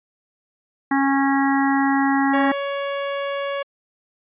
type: harmonic tone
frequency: 274.5 Hz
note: C#4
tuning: 17 cents flat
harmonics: 1 / 3 / 4 / 5 / 6 / 7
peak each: -18 / -22 / -27 / -32 / -28 / -27 dBFS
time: 0.91-2.52 s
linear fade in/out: 5 ms
type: tone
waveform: sawtooth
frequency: 560 Hz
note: C#5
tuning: 18 cents sharp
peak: -19 dBFS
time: 2.33-3.63 s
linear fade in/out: 10 ms
effects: resampled to 8000 Hz